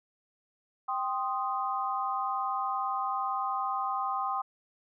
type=chord; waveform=sine; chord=C minor; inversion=second; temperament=equal; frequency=784 / 1046.5 / 1244.5 Hz; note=G5 / C6 / Eb6; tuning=0 / 0 / 0 cents; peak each=-33 dBFS; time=0.88-4.42 s; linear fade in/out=10 ms; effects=none